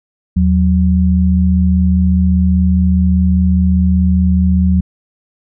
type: tone pair together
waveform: sine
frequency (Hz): 79.35 / 184.3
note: D#2 / F#3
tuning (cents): +35 / -7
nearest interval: octave + minor third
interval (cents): 1458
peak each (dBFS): -11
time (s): 0.36-4.81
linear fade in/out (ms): 10
effects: none